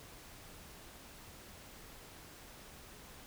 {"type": "silence", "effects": ["pink hiss -54 dBFS RMS until 3.26 s"]}